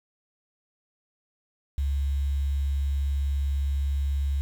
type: tone with quantisation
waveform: sine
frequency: 69.7 Hz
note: C#2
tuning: 10 cents sharp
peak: -23 dBFS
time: 1.78-4.41 s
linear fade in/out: 0 ms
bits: 8
effects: none